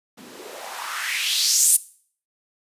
blue noise with band-pass filter sweep, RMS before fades -23 dBFS, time 0.17-1.77 s, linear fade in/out 10 ms, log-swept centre 210 to 9900 Hz, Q 3.1, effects noise-tail reverb RT60 0.5 s tail -19 dB re dry + resampled to 32000 Hz

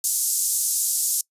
white band-pass noise, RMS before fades -23 dBFS, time 0.04-1.21 s, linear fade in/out 2 ms, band 6100 to 12000 Hz, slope 24 dB/octave, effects noise-tail reverb RT60 0.1 s tail -24 dB re dry + resampled to 32000 Hz

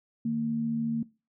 sine tone pair together, 155.49 / 229.7 Hz, D#3 / A#3, -1 / -25 cents, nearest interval perfect fifth, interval 676 cents, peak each -36 / -26 dBFS, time 0.25-1.03 s, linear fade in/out 5 ms, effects noise-tail reverb RT60 0.3 s tail -20 dB re dry

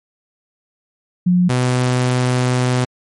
sine / sawtooth tone pair in turn, 179 / 125.71 Hz, F3 / B2, +43 / +31 cents, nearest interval tritone, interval 612 cents, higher first, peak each -10 dBFS, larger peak neither, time 1.26-1.49 / 1.49-2.85 s, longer second, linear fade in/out 10 ms, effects MP3 48 kbps

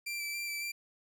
sawtooth tone with vibrato, 2343 Hz, D7, 5 cents flat, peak -32 dBFS, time 0.06-0.72 s, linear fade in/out 10 ms, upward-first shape square, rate 3.6 Hz, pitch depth 14 cents each way, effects none

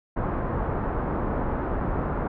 pink low-pass noise, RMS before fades -27 dBFS, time 0.16-2.28 s, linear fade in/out 10 ms, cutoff 1300 Hz, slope 24 dB/octave, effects none

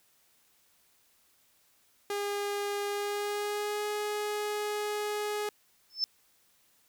sawtooth tone with pitch glide, 406.9 to 418.1 Hz, G#4 to G#4, -35 to +12 cents, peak -27 dBFS, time 2.1-5.49 s, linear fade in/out 2 ms, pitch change +47 cents, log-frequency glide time 2.87-3.86 s
sine tone with exponential growth, 5274 Hz, E8, in tune, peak -22 dBFS, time 5.9-6.04 s, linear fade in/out 0 ms, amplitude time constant 29 ms
effects white hiss -67 dBFS RMS until 6.88 s

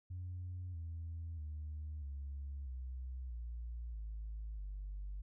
sine tone with pitch steps, 90.1 / 82.62 / 75.76 / 69.48 / 63.71 / 58.42 / 53.57 / 49.13 Hz, F#2 / E2 / D#2 / C#2 / C2 / A#1 / A1 / G1, -45 / +4 / -46 / +5 / -45 / +4 / -46 / +5 cents, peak -40 dBFS, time 0.1-5.22 s, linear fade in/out 10 ms, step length 640 ms, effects tanh soft clip ceiling -38 dBFS

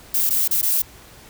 violet noise with dropouts, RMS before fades -19 dBFS, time 0.14-0.82 s, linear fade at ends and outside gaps 5 ms, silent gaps 0.295-0.305 / 0.478-0.51 / 0.615-0.627 s, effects pink hiss -45 dBFS RMS until 1.29 s

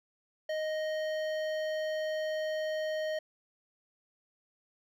sine tone with hard clipping, 622.3 Hz, D#5, in tune, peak -33 dBFS, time 0.49-3.19 s, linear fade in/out 5 ms, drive 13 dB, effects none

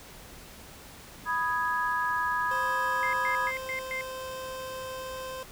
sine chord, G# minor, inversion first, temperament equal, 987.8 / 1244.5 / 1661.2 Hz, B5 / D#6 / G#6, 0 / 0 / 0 cents, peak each -29 / -32 / -30 dBFS, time 1.25-3.52 s, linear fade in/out 50 ms
25% pulse tone with pitch glide, 523.3 to 519.7 Hz, C5 to C5, 0 to -12 cents, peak -32 dBFS, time 2.51-5.43 s, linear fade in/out 2 ms, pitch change -12 cents, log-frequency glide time 3.43-4.02 s
sine tone bursts, 2096 Hz, C7, 2 cents sharp, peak -31 dBFS, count 5, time 3.03-4.01 s, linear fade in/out 0 ms, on 100 ms, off 120 ms
effects pink hiss -48 dBFS RMS until 5.51 s

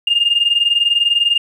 sine tone pair together, 2805 / 2825 Hz, F7 / F7, +7 / +19 cents, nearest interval unison, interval 12 cents, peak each -15 / -13 dBFS, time 0.07-1.38 s, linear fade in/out 5 ms, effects tanh soft clip ceiling -5 dBFS + 8-bit

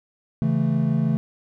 triangle chord, A major, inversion first, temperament equal, 138.59 / 164.81 / 220 Hz, C#3 / E3 / A3, 0 / 0 / 0 cents, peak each -21 dBFS, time 0.42-1.17 s, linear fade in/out 0 ms, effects none

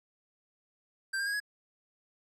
square tone with pitch steps, 1573 / 1606.1 / 1639.8 / 1674.3 Hz, G6 / G6 / G#6 / G#6, +6 / +42 / -22 / +14 cents, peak -31 dBFS, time 1.13-1.402 s, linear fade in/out 10 ms, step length 68 ms, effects low-pass 11000 Hz 12 dB/octave

